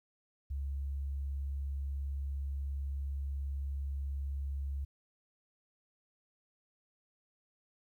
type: tone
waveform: sine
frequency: 69.3 Hz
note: C#2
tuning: in tune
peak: -34 dBFS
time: 0.5-4.85 s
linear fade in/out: 10 ms
effects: 12-bit